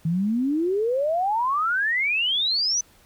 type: exponential sweep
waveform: sine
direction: up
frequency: 156.7 to 6120 Hz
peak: -20 dBFS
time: 0.05-2.81 s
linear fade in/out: 5 ms
effects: pink hiss -56 dBFS RMS until 3.05 s